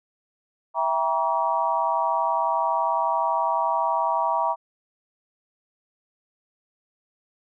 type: chord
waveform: sine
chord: E diminished seventh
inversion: none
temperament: just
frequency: 659.3 / 791.1 / 949.3 / 1139.2 Hz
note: E5 / G5 / Bb5 / Db6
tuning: 0 / +16 / +31 / +47 cents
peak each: -27 / -28 / -23 / -28 dBFS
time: 0.74-4.56 s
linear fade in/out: 50 ms
effects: none